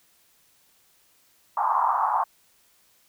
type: band-pass noise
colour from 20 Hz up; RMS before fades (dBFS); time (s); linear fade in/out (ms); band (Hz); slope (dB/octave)
white; -23; 1.57-2.24; 5; 810 to 1100; 48
effects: white hiss -62 dBFS RMS until 3.08 s